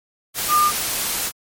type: tone in noise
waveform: sine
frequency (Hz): 1205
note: D6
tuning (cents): +44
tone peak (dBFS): -13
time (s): 0.48-0.72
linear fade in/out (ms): 50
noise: white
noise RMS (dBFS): -23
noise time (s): 0.34-1.32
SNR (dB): +7
effects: MP3 64 kbps